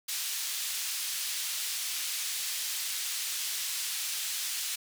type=band-pass noise; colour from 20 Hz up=pink; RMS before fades=-34 dBFS; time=0.08-4.76 s; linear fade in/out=10 ms; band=3300 to 16000 Hz; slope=12 dB/octave; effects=none